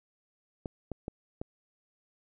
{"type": "clicks", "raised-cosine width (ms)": 2, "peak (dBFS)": -22, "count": 4, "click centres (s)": [0.658, 0.917, 1.081, 1.415], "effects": []}